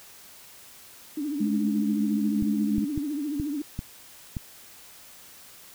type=tone with vibrato; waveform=sine; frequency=292.4 Hz; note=D4; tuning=7 cents flat; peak=-27 dBFS; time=1.17-3.62 s; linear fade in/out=5 ms; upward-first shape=triangle; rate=14 Hz; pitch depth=130 cents each way
type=tone with tremolo; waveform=sine; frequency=211.3 Hz; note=G#3; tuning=30 cents sharp; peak=-22 dBFS; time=1.4-2.85 s; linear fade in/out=10 ms; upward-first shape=sine; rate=8.4 Hz; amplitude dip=35%
type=clicks; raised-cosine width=5 ms; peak=-18 dBFS; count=6; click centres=2.425 / 2.782 / 2.977 / 3.399 / 3.791 / 4.368 s
effects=white hiss -49 dBFS RMS until 5.74 s